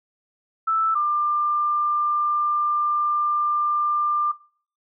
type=tone pair in turn; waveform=sine; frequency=1318.5 / 1192.9 Hz; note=E6 / D6; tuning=0 / +27 cents; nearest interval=major second; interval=173 cents; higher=first; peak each=-18 dBFS; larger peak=neither; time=0.67-0.95 / 0.95-4.32 s; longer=second; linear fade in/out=10 ms; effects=noise-tail reverb RT60 0.5 s tail -22 dB re dry